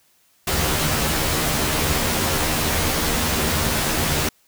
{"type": "noise with comb filter", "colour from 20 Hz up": "pink", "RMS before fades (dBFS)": -21, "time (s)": [0.47, 4.29], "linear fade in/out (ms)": 5, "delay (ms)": 13, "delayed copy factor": 1, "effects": ["white hiss -60 dBFS RMS until 4.47 s"]}